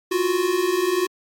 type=tone pair together; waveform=square; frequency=347 / 367.6 Hz; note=F4 / F#4; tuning=-11 / -11 cents; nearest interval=minor second; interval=100 cents; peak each=-24 / -21 dBFS; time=0.11-1.07 s; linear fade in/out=10 ms; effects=MP3 64 kbps